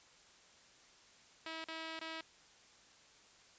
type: tone with dropouts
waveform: 5% pulse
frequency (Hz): 322.9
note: E4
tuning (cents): -36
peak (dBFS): -31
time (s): 1.46-2.21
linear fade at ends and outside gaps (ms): 2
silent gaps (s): 1.643-1.684 / 1.993-2.013
effects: white hiss -63 dBFS RMS until 3.58 s + resampled to 16000 Hz